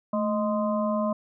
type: harmonic tone with a mistuned harmonic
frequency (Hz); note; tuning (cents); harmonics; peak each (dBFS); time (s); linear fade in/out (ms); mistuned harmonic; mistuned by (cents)
207.7; G#3; 0; 1 / 3 / 5 / 6; -26 / -27 / -31 / -40; 0.13-1.13; 5; 1; +81
effects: none